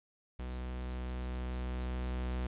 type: tone with level ramp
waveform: 45% pulse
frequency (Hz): 62.4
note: B1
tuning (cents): +19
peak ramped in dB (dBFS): -38 to -33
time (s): 0.39-2.47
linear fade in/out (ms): 5
effects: resampled to 8000 Hz + 11-bit